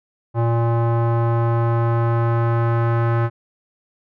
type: tone with low-pass filter sweep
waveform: square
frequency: 116.54 Hz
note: A#2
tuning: in tune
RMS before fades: -18 dBFS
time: 0.34-3.3 s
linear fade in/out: 50 ms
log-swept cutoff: 930 to 1400 Hz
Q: 1.9
effects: none